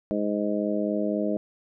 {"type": "harmonic tone", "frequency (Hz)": 103.83, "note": "G#2", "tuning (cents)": 0, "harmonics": [2, 3, 4, 5, 6], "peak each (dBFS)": [-28, -29, -33, -32, -30], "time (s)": [0.11, 1.37], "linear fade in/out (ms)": 0, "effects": []}